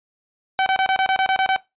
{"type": "tone bursts", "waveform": "sawtooth", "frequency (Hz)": 765, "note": "G5", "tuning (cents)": -42, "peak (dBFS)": -12, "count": 10, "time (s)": [0.59, 1.562], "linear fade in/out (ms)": 0, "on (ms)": 72, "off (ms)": 28, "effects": ["noise-tail reverb RT60 0.2 s tail -19 dB re dry", "resampled to 8000 Hz"]}